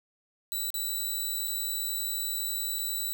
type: tone with dropouts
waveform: 5% pulse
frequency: 3951 Hz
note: B7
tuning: in tune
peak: -22 dBFS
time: 0.52-3.13 s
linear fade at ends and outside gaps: 0 ms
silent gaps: 0.703-0.742 / 1.475-1.48 / 2.787-2.791 s
effects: none